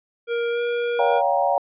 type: tone with pitch glide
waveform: square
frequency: 470 to 476.6 Hz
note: A#4 to A#4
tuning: +14 to +38 cents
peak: -22 dBFS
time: 0.27-1.22 s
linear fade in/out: 50 ms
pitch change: +24 cents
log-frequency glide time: 0.5-0.61 s
type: chord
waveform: sine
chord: G half-diminished seventh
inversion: second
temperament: just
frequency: 564.5 / 705.6 / 784 / 940.8 Hz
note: Db5 / F5 / G5 / Bb5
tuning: +31 / +18 / 0 / +16 cents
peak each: -22 / -22 / -23 / -25 dBFS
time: 0.99-1.58 s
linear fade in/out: 2 ms
effects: resampled to 8000 Hz